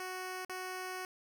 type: tone with dropouts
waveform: 10% pulse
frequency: 370 Hz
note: F#4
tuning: in tune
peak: -31 dBFS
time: 0-1.05 s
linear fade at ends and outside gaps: 1 ms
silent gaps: 0.449-0.495 s
effects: none